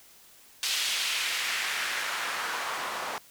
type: noise with band-pass filter sweep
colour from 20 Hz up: white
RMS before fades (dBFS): -31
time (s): 0.63-3.18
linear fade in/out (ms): 0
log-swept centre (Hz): 3600 to 820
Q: 1.3
effects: white hiss -55 dBFS RMS until 3.3 s